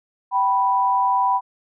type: tone pair together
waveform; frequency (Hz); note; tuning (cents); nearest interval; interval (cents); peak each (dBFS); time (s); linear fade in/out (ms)
sine; 775.2 / 986; G5 / B5; -20 / -3; major third; 417; -21 / -17; 0.31-1.41; 50
effects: none